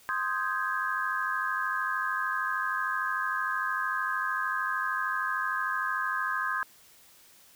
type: chord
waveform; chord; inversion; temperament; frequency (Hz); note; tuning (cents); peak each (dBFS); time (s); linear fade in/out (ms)
sine; Ab major seventh; first; equal; 1046.5 / 1244.5 / 1568 / 1661.2; C6 / Eb6 / G6 / Ab6; 0 / 0 / 0 / 0; -33; 0.09-6.63; 0
effects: white hiss -57 dBFS RMS until 7.55 s